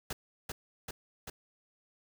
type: noise with echo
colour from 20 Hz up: pink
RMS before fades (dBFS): -37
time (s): 0.1-0.13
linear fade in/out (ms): 5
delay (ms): 390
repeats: 3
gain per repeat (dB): -2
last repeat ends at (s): 1.3
effects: none